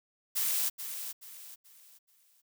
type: noise with echo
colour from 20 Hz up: blue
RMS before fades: -30 dBFS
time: 0.35-0.7 s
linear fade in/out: 20 ms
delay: 430 ms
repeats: 4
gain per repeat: -9 dB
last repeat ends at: 2.42 s
effects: none